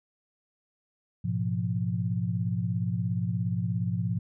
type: chord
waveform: sine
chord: F diminished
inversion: first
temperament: equal with one note detuned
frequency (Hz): 106.44 / 123.47 / 174.61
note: Ab2 / Cb3 / F3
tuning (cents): +43 / 0 / 0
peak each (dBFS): -30 / -31 / -30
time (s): 1.24-4.19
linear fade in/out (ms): 10
effects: none